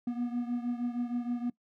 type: beating tone pair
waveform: triangle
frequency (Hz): 240 / 246.4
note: B3 / B3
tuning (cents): -49 / -4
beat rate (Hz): 6.4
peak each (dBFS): -30 / -34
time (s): 0.07-1.5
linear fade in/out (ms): 5
effects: noise-tail reverb RT60 0.1 s tail -21 dB re dry